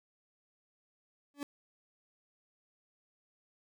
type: tone with exponential growth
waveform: 40% pulse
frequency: 286.2 Hz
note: D4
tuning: 45 cents flat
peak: -32 dBFS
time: 1.34-1.43 s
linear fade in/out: 1 ms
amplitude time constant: 19 ms
effects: none